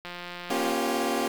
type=click train; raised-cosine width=0.3 ms; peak=-22 dBFS; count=120; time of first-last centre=0.05-0.726 s; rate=176 Hz
type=chord; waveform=20% pulse; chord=G half-diminished seventh; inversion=first; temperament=equal with one note detuned; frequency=238.7 / 277.2 / 349.2 / 392 Hz; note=Bb3 / Db4 / F4 / G4; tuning=+41 / 0 / 0 / 0 cents; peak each=-26 dBFS; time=0.5-1.28 s; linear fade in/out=5 ms
effects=7-bit